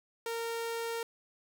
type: tone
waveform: sawtooth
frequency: 461.1 Hz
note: A#4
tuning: 19 cents flat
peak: -30 dBFS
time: 0.26-1.03 s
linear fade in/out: 2 ms
effects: none